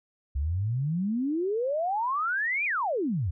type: exponential two-way sweep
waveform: sine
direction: up then down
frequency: 65.41 to 2489 to 76.3 Hz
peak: -25 dBFS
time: 0.35-3.31 s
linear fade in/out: 10 ms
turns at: 2.65 s
effects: none